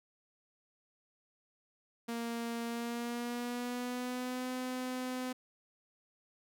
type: tone with pitch glide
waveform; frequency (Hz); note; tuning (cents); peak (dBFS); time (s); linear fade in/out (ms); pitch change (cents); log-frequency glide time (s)
sawtooth; 233.1 to 254.2; A#3 to C4; 0 to -50; -32; 2.08-5.33; 10; +150; 2.65-4.5
effects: none